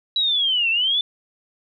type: linear two-way sweep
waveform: sine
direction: down then up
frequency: 3932 to 2637 to 3541 Hz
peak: -17 dBFS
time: 0.16-1.01 s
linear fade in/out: 2 ms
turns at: 0.7 s
effects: none